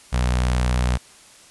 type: tone with notch filter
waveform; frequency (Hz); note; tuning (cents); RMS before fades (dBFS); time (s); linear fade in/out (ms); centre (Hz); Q
sawtooth; 61.74; B1; 0; -20; 0.12-0.98; 20; 340; 1.1
effects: white hiss -48 dBFS RMS until 1.5 s + resampled to 24000 Hz